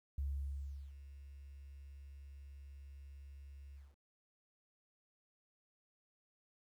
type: tone with ADSR envelope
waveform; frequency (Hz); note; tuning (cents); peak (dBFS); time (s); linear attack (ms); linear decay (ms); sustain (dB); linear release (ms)
sine; 69.6; C#2; +8; -35; 0.18-3.96; 4; 730; -15; 200
effects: 12-bit